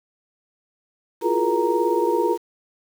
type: tone cluster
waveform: sine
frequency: 340.9 / 359.1 / 421.7 / 476.1 / 932 Hz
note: F4 / F4 / G#4 / A#4 / A#5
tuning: -42 / +48 / +26 / +37 / -1 cents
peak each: -24 dBFS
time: 1.21-2.38 s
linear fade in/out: 50 ms
effects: 7-bit